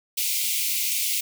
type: high-pass noise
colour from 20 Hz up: white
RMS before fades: -25 dBFS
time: 0.17-1.21 s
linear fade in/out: 10 ms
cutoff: 2100 Hz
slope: 96 dB/octave
effects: none